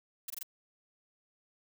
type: noise bursts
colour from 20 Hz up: blue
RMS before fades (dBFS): -39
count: 4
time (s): 0.28-0.431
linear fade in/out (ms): 5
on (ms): 22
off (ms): 21
effects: none